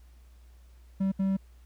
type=tone bursts at uneven times; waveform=triangle; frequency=192.9 Hz; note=G3; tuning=28 cents flat; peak=-22 dBFS; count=2; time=1-1.12 / 1.19-1.37 s; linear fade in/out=10 ms; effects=added 60 Hz sine -51 dBFS peak until 1.65 s + pink hiss -67 dBFS RMS until 1.65 s